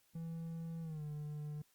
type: tone with pitch glide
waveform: triangle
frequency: 164.81 to 149.4 Hz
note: E3 to D3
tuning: 0 to +30 cents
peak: -39 dBFS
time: 0.15-1.62 s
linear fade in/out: 5 ms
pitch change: -170 cents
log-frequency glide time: 0.82-1.03 s
effects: white hiss -73 dBFS RMS until 1.74 s + Opus 48 kbps